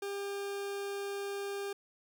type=tone; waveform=40% pulse; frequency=400 Hz; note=G4; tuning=35 cents sharp; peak=-35 dBFS; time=0.02-1.73 s; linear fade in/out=5 ms; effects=none